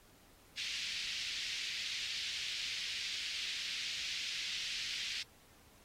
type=band-pass noise; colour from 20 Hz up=white; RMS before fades=-41 dBFS; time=0.57-5.23 s; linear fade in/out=10 ms; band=2200 to 4700 Hz; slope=24 dB/octave; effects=pink hiss -64 dBFS RMS until 5.84 s + AAC 48 kbps

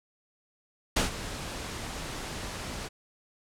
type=noise with ADSR envelope; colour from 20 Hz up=pink; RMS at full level=-23 dBFS; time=0.96-2.89 s; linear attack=8 ms; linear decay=130 ms; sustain=-14 dB; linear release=25 ms; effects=low-pass 9000 Hz 12 dB/octave

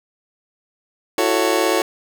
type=chord; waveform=30% pulse; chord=F# minor seventh; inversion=third; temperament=just; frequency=333 / 370 / 444 / 555 Hz; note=E4 / F#4 / A4 / C#5; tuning=+18 / 0 / +16 / +2 cents; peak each=-19 dBFS; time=1.18-1.82 s; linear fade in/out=2 ms; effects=none

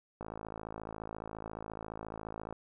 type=click train; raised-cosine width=1 ms; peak=-27 dBFS; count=127; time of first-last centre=0.21-2.526 s; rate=54.4 Hz; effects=none

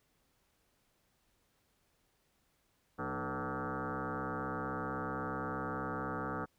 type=tone with frequency modulation; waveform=sine; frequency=493.9 Hz; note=B4; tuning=in tune; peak=-35 dBFS; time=2.98-6.46 s; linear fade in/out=20 ms; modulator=132 Hz; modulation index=7.3; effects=pink hiss -75 dBFS RMS until 6.58 s

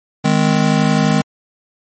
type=chord; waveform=square; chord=Ab major; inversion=second; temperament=just; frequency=155.74 / 207.7 / 259.6 Hz; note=Eb3 / Ab3 / C4; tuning=+2 / 0 / -13 cents; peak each=-16 / -16 / -19 dBFS; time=0.24-1.22 s; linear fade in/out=10 ms; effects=MP3 32 kbps

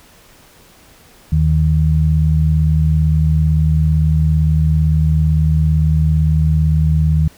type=tone pair together; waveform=sine; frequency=77.78 / 155.56 Hz; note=D#2 / D#3; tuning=0 / 0 cents; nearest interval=octave; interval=1200 cents; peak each=-13 dBFS; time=1.32-7.28 s; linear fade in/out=5 ms; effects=pink hiss -46 dBFS RMS until 7.37 s

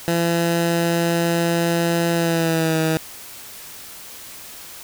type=tone with pitch glide; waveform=15% pulse; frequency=169.2 to 159.7 Hz; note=E3 to D#3; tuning=+45 to +45 cents; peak=-11 dBFS; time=0.08-2.97 s; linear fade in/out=0 ms; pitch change=-100 cents; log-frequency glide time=2.14-2.79 s; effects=white hiss -38 dBFS RMS until 4.83 s

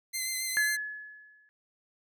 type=tone with vibrato; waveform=10% pulse; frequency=2065 Hz; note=C7; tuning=23 cents flat; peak=-22 dBFS; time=0.13-0.77 s; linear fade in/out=20 ms; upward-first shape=triangle; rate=7.3 Hz; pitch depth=28 cents each way
type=tone with exponential decay; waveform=sine; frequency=1705 Hz; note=G#6; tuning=45 cents sharp; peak=-22 dBFS; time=0.57-1.49 s; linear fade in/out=0 ms; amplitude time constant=200 ms
effects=none

